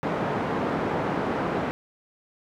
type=band-pass noise; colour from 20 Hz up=pink; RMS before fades=-27 dBFS; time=0.03-1.71 s; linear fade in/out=0 ms; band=190 to 1200 Hz; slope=12 dB/octave; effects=none